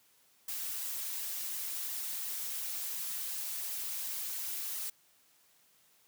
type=noise with flanger; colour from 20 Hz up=blue; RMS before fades=-38 dBFS; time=0.48-4.9 s; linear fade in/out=5 ms; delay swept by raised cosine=1 to 6.8 ms; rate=2.8 Hz; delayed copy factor=+0.5; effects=white hiss -67 dBFS RMS until 6.07 s + high-pass 80 Hz 12 dB/octave